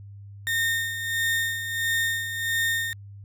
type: tone with tremolo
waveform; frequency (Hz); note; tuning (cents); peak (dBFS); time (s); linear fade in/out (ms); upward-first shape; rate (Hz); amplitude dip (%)
35% pulse; 1831; A#6; -32; -20; 0.47-2.93; 0; sine; 1.5; 60
effects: added 100 Hz sine -40 dBFS peak until 3.24 s